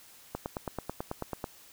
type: click train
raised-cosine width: 1 ms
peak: -19 dBFS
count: 11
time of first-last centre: 0.35-1.442 s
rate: 9.16 Hz
effects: white hiss -55 dBFS RMS until 1.72 s